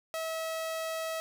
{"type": "tone", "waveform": "sawtooth", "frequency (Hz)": 646, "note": "E5", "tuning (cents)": -35, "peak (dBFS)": -29, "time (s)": [0.14, 1.2], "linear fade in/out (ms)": 0, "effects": []}